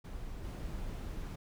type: noise with level steps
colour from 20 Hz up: brown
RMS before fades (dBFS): -43 / -40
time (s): 0.04-1.36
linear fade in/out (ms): 10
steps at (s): 0.43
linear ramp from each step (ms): 20
effects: none